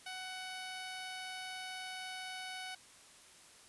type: tone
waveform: 10% pulse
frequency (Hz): 746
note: F#5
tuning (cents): +14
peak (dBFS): -34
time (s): 0.06-2.75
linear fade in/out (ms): 5
effects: white hiss -59 dBFS RMS until 3.68 s + resampled to 24000 Hz